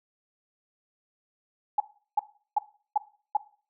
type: tone bursts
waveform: sine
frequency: 835 Hz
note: G#5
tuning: 9 cents sharp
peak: -19 dBFS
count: 5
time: 1.78-3.37 s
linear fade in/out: 5 ms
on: 22 ms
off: 370 ms
effects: noise-tail reverb RT60 0.4 s tail -17 dB re dry